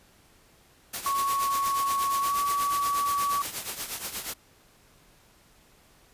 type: noise with tremolo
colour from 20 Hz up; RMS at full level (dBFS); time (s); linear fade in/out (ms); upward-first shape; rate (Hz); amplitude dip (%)
white; -31; 0.93-4.34; 10; triangle; 8.4; 75
type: tone with pitch glide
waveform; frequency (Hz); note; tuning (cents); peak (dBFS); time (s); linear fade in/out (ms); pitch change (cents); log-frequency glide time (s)
sine; 1108.7 to 1136.6; C#6 to C#6; 0 to +43; -24; 1.06-3.42; 2; +43; 2.18-2.37
effects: pink hiss -59 dBFS RMS until 6.13 s + resampled to 32000 Hz